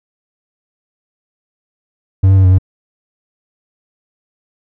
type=tone with pitch steps; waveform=triangle; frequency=95.3 / 96.5 / 95.2 / 92.1 / 94 Hz; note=G2 / G2 / F#2 / F#2 / F#2; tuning=-48 / -27 / +50 / -7 / +28 cents; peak=-3 dBFS; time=2.23-2.585 s; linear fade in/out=10 ms; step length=71 ms; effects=none